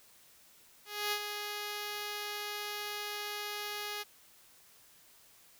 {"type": "tone with ADSR envelope", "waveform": "5% pulse", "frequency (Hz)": 415.3, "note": "G#4", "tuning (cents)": 0, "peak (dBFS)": -19, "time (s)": [0.85, 4.04], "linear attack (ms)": 270, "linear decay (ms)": 67, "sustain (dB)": -7, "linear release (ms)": 23, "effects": ["white hiss -61 dBFS RMS until 5.59 s"]}